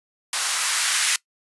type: noise with band-pass filter sweep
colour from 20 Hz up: violet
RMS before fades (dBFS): -22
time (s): 0.33-1.16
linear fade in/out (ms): 2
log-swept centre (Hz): 990 to 1700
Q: 1.3
effects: noise-tail reverb RT60 0.1 s tail -21 dB re dry + resampled to 24000 Hz